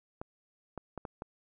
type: clicks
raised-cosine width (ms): 1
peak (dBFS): -25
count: 5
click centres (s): 0.215 / 0.777 / 0.977 / 1.052 / 1.221
effects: none

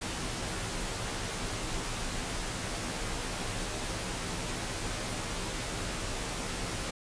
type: noise with comb filter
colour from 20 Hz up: pink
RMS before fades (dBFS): -35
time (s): 0.01-6.91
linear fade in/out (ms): 10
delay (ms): 14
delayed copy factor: -0.6
effects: resampled to 22050 Hz

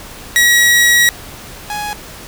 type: tone pair in turn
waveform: sawtooth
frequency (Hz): 1913 / 834.6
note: A#6 / G#5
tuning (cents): +44 / +8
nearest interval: octave + major second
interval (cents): 1436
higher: first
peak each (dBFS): -4 / -16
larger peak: first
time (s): 0.36-1.09 / 1.7-1.93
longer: first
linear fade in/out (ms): 0
effects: pink hiss -33 dBFS RMS until 2.27 s

